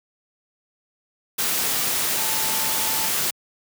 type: tone in noise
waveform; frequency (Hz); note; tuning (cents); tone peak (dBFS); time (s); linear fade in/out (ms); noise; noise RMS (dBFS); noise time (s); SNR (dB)
sine; 880; A5; 0; -33; 2.17-3.09; 10; white; -23; 1.38-3.31; -13
effects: high-pass 100 Hz 12 dB/octave